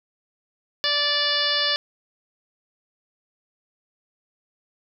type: harmonic tone with a mistuned harmonic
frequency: 583 Hz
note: D5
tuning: 13 cents flat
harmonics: 1 / 2 / 3 / 4 / 5 / 6 / 7 / 8 / 9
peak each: -31 / -32 / -27 / -36 / -28 / -26 / -29 / -26 / -30 dBFS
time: 0.84-1.76 s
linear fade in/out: 0 ms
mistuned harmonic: 7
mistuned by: +44 cents
effects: none